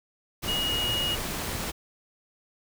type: tone in noise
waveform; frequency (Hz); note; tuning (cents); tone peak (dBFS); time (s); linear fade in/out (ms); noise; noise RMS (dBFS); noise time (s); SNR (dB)
sine; 2882; F#7; -46; -26; 0.47-1.16; 20; pink; -32; 0.42-1.72; +3
effects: none